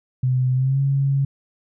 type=tone with pitch glide; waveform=sine; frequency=127.9 to 137.87 Hz; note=C3 to C#3; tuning=-39 to -9 cents; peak=-16 dBFS; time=0.23-1.25 s; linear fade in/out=5 ms; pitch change=+130 cents; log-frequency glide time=0.54-0.8 s; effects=none